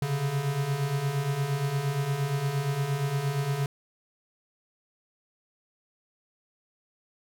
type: beating tone pair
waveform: square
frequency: 133.9 / 142.5 Hz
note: C3 / C#3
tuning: +40 / +48 cents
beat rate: 8.6 Hz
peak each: -33 / -28 dBFS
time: 0.02-3.66 s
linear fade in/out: 2 ms
effects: none